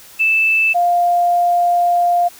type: tone pair in turn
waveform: sine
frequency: 2637 / 700.7 Hz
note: E7 / F5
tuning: 0 / +6 cents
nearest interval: octave + major seventh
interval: 2294 cents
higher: first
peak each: -11 dBFS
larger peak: neither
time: 0.19-0.74 / 0.74-2.29 s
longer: second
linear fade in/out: 20 ms
effects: white hiss -41 dBFS RMS until 2.39 s